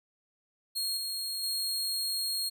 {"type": "tone with level steps", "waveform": "sawtooth", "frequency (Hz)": 4264, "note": "C8", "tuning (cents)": 32, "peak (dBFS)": [-27, -30, -27], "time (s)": [0.75, 2.5], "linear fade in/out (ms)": 20, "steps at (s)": [0.97, 1.43], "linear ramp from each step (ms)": 2, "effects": []}